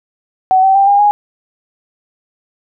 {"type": "tone with pitch steps", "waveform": "sine", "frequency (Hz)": [752, 770, 788.5, 807.4, 826.7], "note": ["F#5", "G5", "G5", "G#5", "G#5"], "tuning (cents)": [28, -31, 10, -49, -8], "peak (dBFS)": -6, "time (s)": [0.51, 1.11], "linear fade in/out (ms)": 0, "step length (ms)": 120, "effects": []}